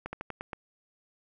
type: slowing click train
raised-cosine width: 0.5 ms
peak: -21 dBFS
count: 6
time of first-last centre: 0.06-0.532 s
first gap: 70 ms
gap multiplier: 1.15
effects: none